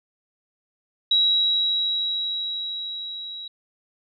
sine tone with level ramp, 3869 Hz, B7, 36 cents flat, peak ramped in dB -15 to -33 dBFS, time 1.11-3.48 s, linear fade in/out 5 ms, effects none

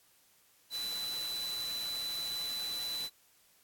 sine tone in noise, 3989 Hz, B7, 17 cents sharp, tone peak -35 dBFS, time 0.7-3.1 s, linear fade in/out 50 ms, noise white, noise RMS -44 dBFS, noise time 0.7-3.1 s, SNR +6 dB, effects white hiss -66 dBFS RMS until 3.63 s + AAC 64 kbps

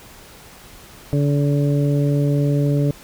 harmonic tone, 143.6 Hz, D3, 39 cents flat, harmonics 1 / 2 / 3 / 4, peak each -16 / -22 / -26 / -28 dBFS, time 1.13-2.91 s, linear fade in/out 0 ms, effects pink hiss -43 dBFS RMS until 3.03 s

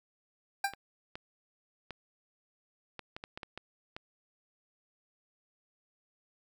25% pulse tone with exponential decay, 794 Hz, G5, 22 cents sharp, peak -21 dBFS, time 0.64-0.75 s, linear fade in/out 5 ms, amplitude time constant 23 ms
clicks, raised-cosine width 0.3 ms, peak -25 dBFS, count 10, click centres 0.736 / 1.155 / 1.907 / 2.993 / 3.165 / 3.239 / 3.375 / 3.432 / 3.576 / 3.965 s
effects none

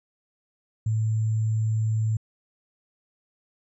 sine tone with sample-and-hold, 110 Hz, A2, in tune, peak -21 dBFS, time 0.86-2.17 s, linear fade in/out 5 ms, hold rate 7350 Hz, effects resampled to 22050 Hz

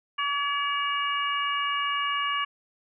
harmonic tone with a mistuned harmonic, 571 Hz, D5, 49 cents flat, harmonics 2 / 3 / 4 / 5, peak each -27 / -33 / -34 / -31 dBFS, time 0.18-2.45 s, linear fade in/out 10 ms, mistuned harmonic 3, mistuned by -19 cents, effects none

